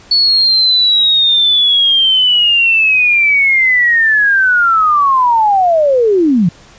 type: linear sweep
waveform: sine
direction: down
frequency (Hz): 4435 to 157.6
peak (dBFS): -7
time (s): 0.11-6.49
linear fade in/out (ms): 5
effects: pink hiss -41 dBFS RMS until 6.78 s + resampled to 16000 Hz